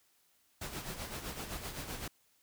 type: noise with tremolo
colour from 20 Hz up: pink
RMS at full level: -40 dBFS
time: 0.61-2.08 s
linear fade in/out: 5 ms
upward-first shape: sine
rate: 7.8 Hz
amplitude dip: 55%
effects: white hiss -71 dBFS RMS until 2.42 s